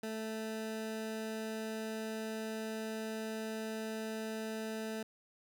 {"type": "tone", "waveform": "20% pulse", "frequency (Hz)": 220, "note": "A3", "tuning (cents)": 0, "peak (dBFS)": -33, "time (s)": [0.03, 5.03], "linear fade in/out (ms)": 5, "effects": []}